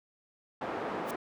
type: band-pass noise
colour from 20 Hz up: pink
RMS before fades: -36 dBFS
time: 0.61-1.16 s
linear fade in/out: 5 ms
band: 310 to 1200 Hz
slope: 12 dB/octave
type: noise with exponential growth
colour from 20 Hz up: white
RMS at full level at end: -38 dBFS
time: 1.04-1.11 s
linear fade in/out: 5 ms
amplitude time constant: 15 ms
effects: none